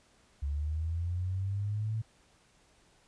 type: linear sweep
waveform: sine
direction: up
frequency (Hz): 69.3 to 112.1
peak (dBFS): -30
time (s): 0.42-2.02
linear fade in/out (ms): 10
effects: pink hiss -65 dBFS RMS until 3.07 s + resampled to 22050 Hz